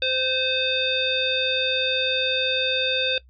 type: harmonic tone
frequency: 518 Hz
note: C5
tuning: 17 cents flat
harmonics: 1 / 3 / 5 / 7 / 9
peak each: -27 / -31 / -27 / -23 / -34 dBFS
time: 0.02-3.18 s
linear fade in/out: 2 ms
effects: noise-tail reverb RT60 0.1 s tail -19 dB re dry + added 63 Hz sine -49 dBFS peak until 3.29 s